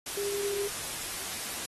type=tone in noise; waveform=sine; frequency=403.5 Hz; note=G#4; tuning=50 cents flat; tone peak=-30 dBFS; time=0.17-0.68 s; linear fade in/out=5 ms; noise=white; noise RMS=-36 dBFS; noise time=0.06-1.66 s; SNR=+3 dB; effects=AAC 32 kbps